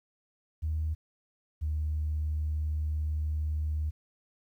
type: tone pair in turn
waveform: sine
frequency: 78.2 / 76.46 Hz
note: D#2 / D#2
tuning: +9 / -30 cents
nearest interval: unison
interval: 39 cents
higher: first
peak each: -27 dBFS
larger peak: neither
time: 0.62-0.95 / 1.61-3.91 s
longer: second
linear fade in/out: 20 ms
effects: tanh soft clip ceiling -23 dBFS + 11-bit